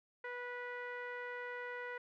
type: tone with low-pass filter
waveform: sawtooth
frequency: 490 Hz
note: B4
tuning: 14 cents flat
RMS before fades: -44 dBFS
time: 0.24-1.98 s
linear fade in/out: 5 ms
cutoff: 1800 Hz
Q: 5.3
effects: none